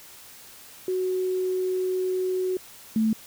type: tone pair in turn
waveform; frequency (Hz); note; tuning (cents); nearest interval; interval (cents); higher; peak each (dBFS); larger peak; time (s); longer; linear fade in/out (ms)
sine; 370.4 / 220.2; F#4 / A3; +2 / +2; major sixth; 900; first; -23 / -19; second; 0.88-2.57 / 2.96-3.13; first; 2
effects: white hiss -47 dBFS RMS until 3.26 s